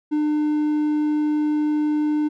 triangle tone, 301 Hz, D4, 43 cents sharp, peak -16 dBFS, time 0.11-2.29 s, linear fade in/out 20 ms, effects none

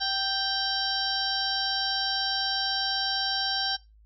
harmonic tone with a mistuned harmonic, 784 Hz, G5, in tune, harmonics 1 / 2 / 4 / 5 / 6 / 7, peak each -33 / -33 / -33 / -33 / -33 / -33 dBFS, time 0-3.77 s, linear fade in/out 20 ms, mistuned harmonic 1, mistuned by -16 cents, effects noise-tail reverb RT60 0.2 s tail -18 dB re dry + added 53 Hz sine -53 dBFS peak until 4.05 s

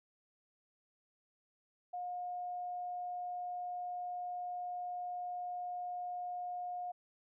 sine tone, 716 Hz, F5, 43 cents sharp, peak -38 dBFS, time 1.93-6.92 s, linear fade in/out 10 ms, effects none

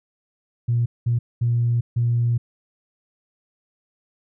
sine tone bursts at uneven times, 118.7 Hz, A#2, 32 cents sharp, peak -16 dBFS, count 4, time 0.68-0.86 / 1.06-1.19 / 1.41-1.81 / 1.96-2.38 s, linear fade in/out 10 ms, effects tanh soft clip ceiling -12 dBFS

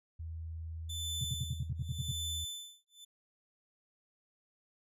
sine tone, 81.2 Hz, E2, 26 cents flat, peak -39 dBFS, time 0.19-2.45 s, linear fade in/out 10 ms
sawtooth tone with tremolo, 3520 Hz, A7, in tune, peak -33 dBFS, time 0.89-3.05 s, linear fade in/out 10 ms, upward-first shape sine, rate 0.89 Hz, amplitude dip 100%
sine tone bursts, 125.9 Hz, B2, 34 cents sharp, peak -32 dBFS, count 10, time 1.21-2.117 s, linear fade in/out 5 ms, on 34 ms, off 63 ms
effects resampled to 32000 Hz

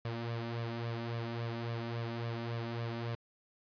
sawtooth tone with flanger, 116.54 Hz, A#2, in tune, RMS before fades -38 dBFS, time 0.05-3.15 s, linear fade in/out 0 ms, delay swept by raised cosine 1.7 to 3.4 ms, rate 3.6 Hz, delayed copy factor +0.65, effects resampled to 11025 Hz

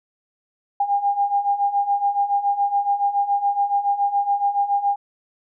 sine beating tone pair, 802 / 809.1 Hz, G5 / G#5, +39 / -45 cents, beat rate 7.1 Hz, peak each -23 / -19 dBFS, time 0.8-4.96 s, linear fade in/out 5 ms, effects none

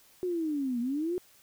sine linear two-way sweep, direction down then up, 370 to 232 to 370 Hz, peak -28 dBFS, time 0.23-1.18 s, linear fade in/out 0 ms, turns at 0.8 s, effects white hiss -60 dBFS RMS until 1.42 s

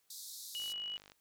pink band-pass noise, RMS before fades -48 dBFS, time 0.1-0.73 s, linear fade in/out 5 ms, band 3700 to 16000 Hz, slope 96 dB/octave
sine tone, 2926 Hz, F#7, 20 cents flat, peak -38 dBFS, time 0.55-0.97 s, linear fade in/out 0 ms
click train, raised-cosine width 0.2 ms, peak -37 dBFS, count 27, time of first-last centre 0.6-1.119 s, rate 50.1 Hz
effects white hiss -75 dBFS RMS until 1.2 s

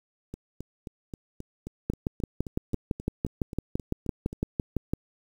two click trains, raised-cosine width 3 ms, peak -24 / -13 dBFS, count 16 / 19, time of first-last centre 0.34-4.329 / 1.9-4.935 s, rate 3.76 / 5.93 Hz, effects 8-bit

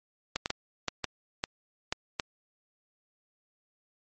clicks, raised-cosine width 0.2 ms, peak -11 dBFS, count 8, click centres 0.36 / 0.459 / 0.504 / 0.883 / 1.043 / 1.439 / 1.925 / 2.198 s, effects MP3 32 kbps

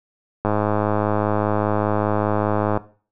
click train, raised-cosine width 1 ms, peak -6 dBFS, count 245, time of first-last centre 0.45-2.774 s, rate 105 Hz, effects noise-tail reverb RT60 0.4 s tail -17 dB re dry

